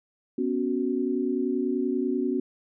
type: chord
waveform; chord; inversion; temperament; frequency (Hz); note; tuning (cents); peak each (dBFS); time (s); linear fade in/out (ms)
sine; B suspended second; none; equal; 246.9 / 277.2 / 370; B3 / C#4 / F#4; 0 / 0 / 0; -28 / -28 / -28; 0.38-2.4; 5
effects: none

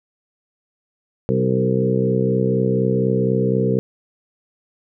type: harmonic tone with a mistuned harmonic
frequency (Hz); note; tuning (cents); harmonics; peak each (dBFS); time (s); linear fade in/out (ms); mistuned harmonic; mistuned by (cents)
64.1; C2; -35; 2 / 3 / 4 / 5 / 6 / 7 / 8; -21 / -21 / -26 / -31 / -24 / -21 / -28; 1.29-3.79; 0; 7; +17
effects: none

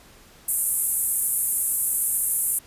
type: band-pass noise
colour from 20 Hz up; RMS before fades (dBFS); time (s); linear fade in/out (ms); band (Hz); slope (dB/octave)
white; -24; 0.48-2.59; 5; 8500 to 13000; 48
effects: pink hiss -51 dBFS RMS until 2.66 s + resampled to 32000 Hz

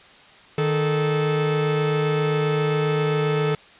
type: tone pair together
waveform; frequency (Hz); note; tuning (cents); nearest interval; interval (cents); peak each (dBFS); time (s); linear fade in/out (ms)
45% pulse; 154.37 / 435.6; D#3 / A4; -13 / -17; octave + tritone; 1796; -22; 0.58-3.55; 2
effects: white hiss -48 dBFS RMS until 3.79 s + resampled to 8000 Hz

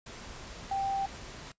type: tone in noise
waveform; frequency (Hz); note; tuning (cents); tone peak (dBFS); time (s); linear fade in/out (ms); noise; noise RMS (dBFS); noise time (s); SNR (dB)
sine; 784; G5; 0; -28; 0.71-1.06; 5; pink; -45; 0.06-1.52; +14
effects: noise-tail reverb RT60 0.1 s tail -18 dB re dry + resampled to 16000 Hz

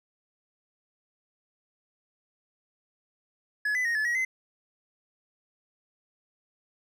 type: tone with pitch steps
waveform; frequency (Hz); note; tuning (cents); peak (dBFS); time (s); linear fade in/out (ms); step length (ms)
triangle; 1697 / 2003 / 1866 / 1726 / 1906 / 2052; G#6 / B6 / A#6 / A6 / A#6 / C7; +37 / +24 / +1 / -34 / +38 / -34; -23; 3.65-4.25; 5; 100
effects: none

